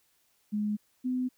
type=tone pair in turn; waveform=sine; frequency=209.5 / 253.4 Hz; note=G#3 / B3; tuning=+15 / +45 cents; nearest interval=minor third; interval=330 cents; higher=second; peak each=-27 / -27 dBFS; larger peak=neither; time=0.52-0.77 / 1.04-1.29 s; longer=neither; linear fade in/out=20 ms; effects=white hiss -70 dBFS RMS until 1.37 s